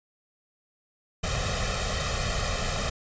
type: noise with comb filter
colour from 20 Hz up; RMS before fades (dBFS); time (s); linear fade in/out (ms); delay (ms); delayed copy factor
pink; -28; 1.23-2.9; 10; 1.6; +1
effects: resampled to 16000 Hz